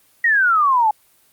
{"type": "exponential sweep", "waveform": "sine", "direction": "down", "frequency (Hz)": [1923, 834], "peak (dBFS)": -12, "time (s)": [0.24, 0.91], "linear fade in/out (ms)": 5, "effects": ["white hiss -56 dBFS RMS until 1.32 s", "Opus 24 kbps"]}